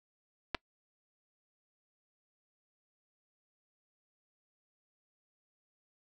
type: clicks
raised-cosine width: 0.3 ms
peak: -17 dBFS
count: 2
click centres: 0.546 / 0.549 s
effects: noise-tail reverb RT60 0.1 s tail -26 dB re dry